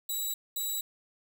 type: tone pair in turn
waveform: 5% pulse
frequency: 3904 / 3904 Hz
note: B7 / B7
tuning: -21 / -21 cents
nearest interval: unison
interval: 0 cents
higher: neither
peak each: -23 dBFS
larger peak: neither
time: 0.09-0.34 / 0.56-0.81 s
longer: neither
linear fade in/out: 5 ms
effects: none

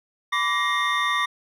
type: tone cluster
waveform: triangle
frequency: 1002 / 1160 / 1884 / 2108 / 3622 Hz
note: B5 / D6 / A#6 / C7 / A7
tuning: +25 / -22 / +18 / +12 / +49 cents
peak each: -29 / -22 / -24 / -29 / -28 dBFS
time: 0.32-1.26 s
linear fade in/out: 10 ms
effects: none

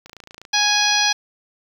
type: click train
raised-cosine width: 0.2 ms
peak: -22 dBFS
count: 12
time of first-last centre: 0.06-0.451 s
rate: 28.1 Hz
type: harmonic tone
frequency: 830.6 Hz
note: G#5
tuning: in tune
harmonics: 1 / 2 / 3 / 4 / 5 / 6 / 7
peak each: -23 / -23 / -23 / -23 / -23 / -23 / -23 dBFS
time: 0.53-1.13 s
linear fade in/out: 10 ms
effects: 7-bit

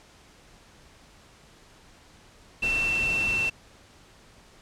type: tone in noise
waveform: sine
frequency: 2689 Hz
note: E7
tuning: 34 cents sharp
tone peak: -23 dBFS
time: 2.62-3.5 s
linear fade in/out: 10 ms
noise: pink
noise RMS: -35 dBFS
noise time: 2.62-3.5 s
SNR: +9 dB
effects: pink hiss -54 dBFS RMS until 4.61 s + low-pass 8000 Hz 12 dB/octave

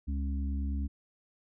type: harmonic tone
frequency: 69.3 Hz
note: C#2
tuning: in tune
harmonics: 1 / 3 / 4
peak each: -30 / -40 / -42 dBFS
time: 0.07-0.88 s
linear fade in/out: 20 ms
effects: none

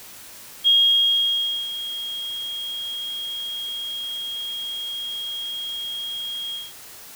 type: tone with ADSR envelope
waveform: sine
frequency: 3262 Hz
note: G#7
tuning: 32 cents flat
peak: -12 dBFS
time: 0.64-6.73 s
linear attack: 32 ms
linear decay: 1000 ms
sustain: -15 dB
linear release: 190 ms
effects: white hiss -42 dBFS RMS until 7.15 s

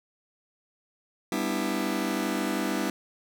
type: chord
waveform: sawtooth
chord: E minor seventh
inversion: first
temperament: just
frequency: 197.78 / 247.2 / 296.7 / 329.6 Hz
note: G3 / B3 / D4 / E4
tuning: +16 / +2 / +18 / 0 cents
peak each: -28 dBFS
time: 1.32-2.9 s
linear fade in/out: 2 ms
effects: none

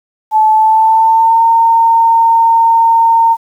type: tone with pitch glide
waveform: sine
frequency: 868 to 914.3 Hz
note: A5 to A#5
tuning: -24 to -34 cents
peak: -5 dBFS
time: 0.31-3.37 s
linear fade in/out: 50 ms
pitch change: +90 cents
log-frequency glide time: 0.51-1.44 s
effects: 7-bit

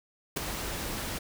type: noise with ADSR envelope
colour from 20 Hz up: pink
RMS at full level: -27 dBFS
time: 0.36-1.19 s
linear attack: 12 ms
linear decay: 6 ms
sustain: -8 dB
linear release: 14 ms
effects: none

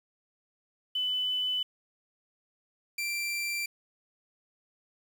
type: tone pair in turn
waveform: sine / sawtooth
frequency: 3002 / 2355 Hz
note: F#7 / D7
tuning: +24 / +4 cents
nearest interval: major third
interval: 420 cents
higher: first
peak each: -27 dBFS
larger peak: neither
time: 0.95-1.63 / 2.98-3.66 s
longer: neither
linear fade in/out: 5 ms
effects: 9-bit

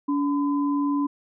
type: tone pair together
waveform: sine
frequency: 285.3 / 1013.2 Hz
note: C#4 / B5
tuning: +50 / +44 cents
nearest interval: octave + minor seventh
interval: 2194 cents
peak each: -21 / -30 dBFS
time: 0.08-1.07 s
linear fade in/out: 10 ms
effects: none

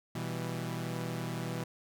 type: chord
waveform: sawtooth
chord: E minor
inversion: second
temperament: equal with one note detuned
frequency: 123.47 / 164.05 / 196 Hz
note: B2 / E3 / G3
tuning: 0 / -8 / 0 cents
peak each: -34 / -34 / -39 dBFS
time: 0.15-1.64 s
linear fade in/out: 5 ms
effects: none

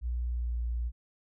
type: tone with pitch glide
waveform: sine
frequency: 60.1 to 58.97 Hz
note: B1 to A#1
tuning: -46 to +21 cents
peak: -29 dBFS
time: 0.01-0.92 s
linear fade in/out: 50 ms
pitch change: -33 cents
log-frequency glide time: 0.31-0.55 s
effects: none

